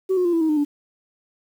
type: tone with pitch steps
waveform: sine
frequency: 378.3 / 362.1 / 346.5 / 331.6 / 317.4 / 303.7 / 290.7 Hz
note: F#4 / F#4 / F4 / E4 / D#4 / D#4 / D4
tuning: +38 / -37 / -14 / +10 / +35 / -42 / -18 cents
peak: -15 dBFS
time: 0.09-0.65 s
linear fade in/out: 20 ms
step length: 80 ms
effects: tanh soft clip ceiling -14 dBFS + 8-bit